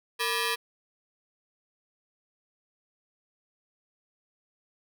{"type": "ring-modulated tone", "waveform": "10% pulse", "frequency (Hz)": 722, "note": "F#5", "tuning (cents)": -43, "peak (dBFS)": -15, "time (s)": [0.19, 0.56], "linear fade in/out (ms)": 20, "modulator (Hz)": 263, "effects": []}